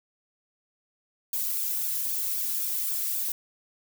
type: noise with flanger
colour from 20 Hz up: violet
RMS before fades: -29 dBFS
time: 1.33-3.32 s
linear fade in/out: 2 ms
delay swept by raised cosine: 0.98 to 2.18 ms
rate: 3.8 Hz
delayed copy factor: -0.8
effects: none